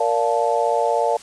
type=chord; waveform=sine; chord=Bb major seventh; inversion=none; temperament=just; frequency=466.2 / 582.7 / 699.2 / 874.1 Hz; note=Bb4 / D5 / F5 / A5; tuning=0 / -14 / +2 / -12 cents; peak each=-22 dBFS; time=0-1.17 s; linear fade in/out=5 ms; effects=white hiss -42 dBFS RMS until 1.22 s + resampled to 22050 Hz